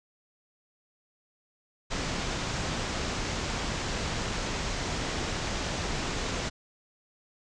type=low-pass noise; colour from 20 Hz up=pink; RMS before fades=-32 dBFS; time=1.9-6.5 s; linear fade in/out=20 ms; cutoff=7400 Hz; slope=48 dB/octave; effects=none